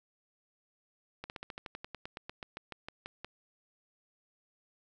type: slowing click train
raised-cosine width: 0.3 ms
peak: -25 dBFS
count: 19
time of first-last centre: 1.24-3.246 s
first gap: 59 ms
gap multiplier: 1.07
effects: none